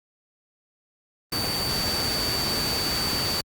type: tone in noise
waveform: sine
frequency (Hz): 4583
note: D8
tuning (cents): -43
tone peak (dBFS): -26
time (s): 1.32-3.41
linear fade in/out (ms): 5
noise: pink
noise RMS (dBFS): -28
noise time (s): 1.32-3.41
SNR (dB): -1
effects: high-pass 60 Hz 12 dB/octave + Opus 32 kbps